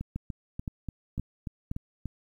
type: two click trains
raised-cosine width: 5 ms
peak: -20 / -22 dBFS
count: 4 / 8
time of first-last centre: 0.16-1.714 / 0.01-2.057 s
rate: 1.93 / 3.42 Hz
effects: 10-bit